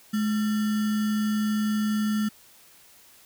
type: tone with sample-and-hold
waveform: sine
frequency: 212.8 Hz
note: G#3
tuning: 42 cents sharp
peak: -22 dBFS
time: 0.13-2.29 s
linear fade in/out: 10 ms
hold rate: 1575 Hz
effects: white hiss -54 dBFS RMS until 3.25 s